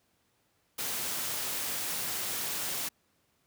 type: noise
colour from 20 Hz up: white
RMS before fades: -34 dBFS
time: 0.78-2.89 s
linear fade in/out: 10 ms
effects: pink hiss -72 dBFS RMS until 3.46 s + high-pass 80 Hz 12 dB/octave